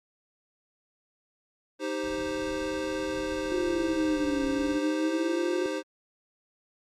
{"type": "chord", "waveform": "square", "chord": "C minor", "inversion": "first", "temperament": "equal", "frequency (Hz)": [311.1, 392, 523.3], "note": ["Eb4", "G4", "C5"], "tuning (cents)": [0, 0, 0], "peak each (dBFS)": [-34, -36, -34], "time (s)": [1.79, 5.83], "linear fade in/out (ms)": 50}
{"type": "noise", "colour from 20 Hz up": "brown", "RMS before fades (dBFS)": -46, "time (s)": [2.03, 4.78], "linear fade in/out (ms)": 0}
{"type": "exponential two-way sweep", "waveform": "sine", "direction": "down then up", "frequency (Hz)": [365.1, 277.2, 365.1], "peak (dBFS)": -27, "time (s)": [3.52, 5.66], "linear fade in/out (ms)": 0, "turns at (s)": 4.46}
{"effects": ["low-pass 7000 Hz 12 dB/octave", "Opus 48 kbps"]}